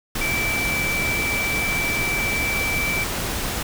sine tone in noise, 2323 Hz, D7, 20 cents flat, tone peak -22 dBFS, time 0.21-3.04 s, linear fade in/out 5 ms, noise pink, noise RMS -26 dBFS, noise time 0.15-3.63 s, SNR +1 dB, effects none

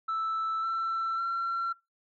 sine tone with pitch steps, 1318.5 / 1339.2 / 1360.3 Hz, E6 / E6 / F6, 0 / +27 / -46 cents, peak -26 dBFS, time 0.08-1.73 s, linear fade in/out 10 ms, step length 550 ms, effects noise-tail reverb RT60 0.2 s tail -22 dB re dry + tanh soft clip ceiling -26 dBFS

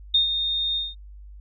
sine tone with ADSR envelope, 3670 Hz, A#7, 28 cents flat, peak -14 dBFS, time 0.14-0.95 s, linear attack 7 ms, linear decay 120 ms, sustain -8 dB, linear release 190 ms, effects added 50 Hz sine -40 dBFS peak until 1.4 s

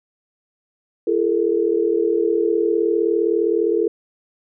sine tone cluster, 340.1 / 415.5 / 455.1 Hz, F4 / G#4 / A#4, -46 / +1 / -42 cents, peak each -20 dBFS, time 1.07-3.88 s, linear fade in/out 5 ms, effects none

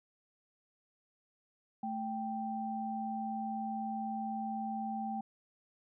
sine tone pair together, 220 / 784 Hz, A3 / G5, 0 / 0 cents, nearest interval octave + minor seventh, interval 2200 cents, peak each -38 / -37 dBFS, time 1.83-5.21 s, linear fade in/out 5 ms, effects none

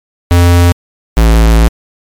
square tone pair in turn, 87.2 / 55.77 Hz, F2 / A1, -2 / +24 cents, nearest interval minor sixth, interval 774 cents, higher first, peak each -4 dBFS, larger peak neither, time 0.31-0.72 / 1.17-1.68 s, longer second, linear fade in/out 0 ms, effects MP3 96 kbps

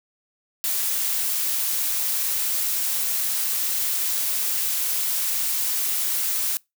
blue noise, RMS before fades -24 dBFS, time 0.64-6.57 s, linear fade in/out 0 ms, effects noise-tail reverb RT60 0.2 s tail -24 dB re dry

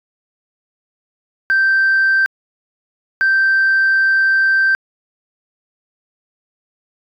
sine tone pair in turn, 1563 / 1563 Hz, G6 / G6, -6 / -6 cents, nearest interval unison, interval 0 cents, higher neither, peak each -9 dBFS, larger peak neither, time 1.5-2.26 / 3.21-4.75 s, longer second, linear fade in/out 0 ms, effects tanh soft clip ceiling -8 dBFS

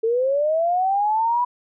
sine linear sweep, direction up, 440 to 987.8 Hz, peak -17 dBFS, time 0.03-1.45 s, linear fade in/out 10 ms, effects none

